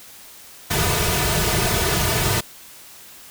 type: noise with comb filter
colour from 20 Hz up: pink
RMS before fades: -20 dBFS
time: 0.7-2.41 s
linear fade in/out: 10 ms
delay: 3.7 ms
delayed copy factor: -0.85
effects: white hiss -43 dBFS RMS until 3.3 s